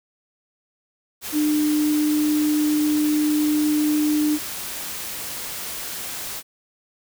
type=tone in noise; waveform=sine; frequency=301.2 Hz; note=D4; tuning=44 cents sharp; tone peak=-17 dBFS; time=1.32-4.39 s; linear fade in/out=50 ms; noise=white; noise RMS=-31 dBFS; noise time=1.21-6.43 s; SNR=+11 dB; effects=none